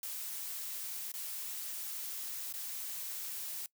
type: noise with dropouts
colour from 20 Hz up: blue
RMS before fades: -41 dBFS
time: 0.03-3.66 s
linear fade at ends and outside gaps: 1 ms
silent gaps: 1.118-1.139 / 2.526-2.538 s
effects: noise-tail reverb RT60 0.1 s tail -21 dB re dry